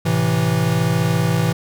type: chord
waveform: square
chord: A minor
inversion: none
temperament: equal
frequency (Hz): 110 / 130.81 / 164.81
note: A2 / C3 / E3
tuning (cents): 0 / 0 / 0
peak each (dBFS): -22 / -22 / -19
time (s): 0.05-1.53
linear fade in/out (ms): 10
effects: none